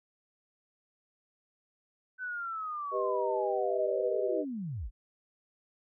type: linear sweep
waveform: sine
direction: down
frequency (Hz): 1523 to 30.25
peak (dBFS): -34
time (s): 2.18-4.91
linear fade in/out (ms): 50
type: chord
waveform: sine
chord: G augmented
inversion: none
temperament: equal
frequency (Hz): 392 / 493.9 / 622.3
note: G4 / B4 / D#5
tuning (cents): 0 / 0 / 0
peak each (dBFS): -33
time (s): 2.91-4.45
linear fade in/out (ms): 50
effects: none